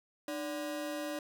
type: ring-modulated tone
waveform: 40% pulse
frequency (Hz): 441.4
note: A4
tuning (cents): +5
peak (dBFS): -32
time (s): 0.28-1.19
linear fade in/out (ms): 2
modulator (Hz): 138
effects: none